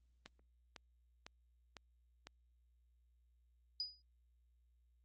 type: click train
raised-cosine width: 0.2 ms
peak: -33 dBFS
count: 5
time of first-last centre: 0.26-2.27 s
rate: 1.99 Hz
type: tone with exponential decay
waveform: sine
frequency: 4939 Hz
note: D#8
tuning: 14 cents flat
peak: -35 dBFS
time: 3.8-4.02 s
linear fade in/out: 1 ms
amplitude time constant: 46 ms
effects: added 60 Hz sine -70 dBFS peak until 5.04 s + Opus 24 kbps